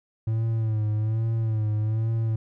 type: tone with vibrato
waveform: triangle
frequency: 110 Hz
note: A2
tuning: in tune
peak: -20 dBFS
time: 0.27-2.36 s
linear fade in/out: 5 ms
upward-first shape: sine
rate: 1.2 Hz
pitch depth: 56 cents each way
effects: none